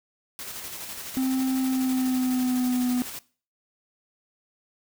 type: noise with tremolo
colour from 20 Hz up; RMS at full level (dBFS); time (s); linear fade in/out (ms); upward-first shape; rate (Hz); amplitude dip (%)
white; -36; 0.39-3.19; 0; square; 12; 30
type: tone with pitch glide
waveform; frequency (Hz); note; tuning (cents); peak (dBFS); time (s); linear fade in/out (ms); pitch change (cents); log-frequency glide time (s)
triangle; 261.6 to 248.5; C4 to B3; 0 to +11; -20; 1.17-3.02; 0; -89; 1.62-2.88
effects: noise-tail reverb RT60 0.4 s tail -20 dB re dry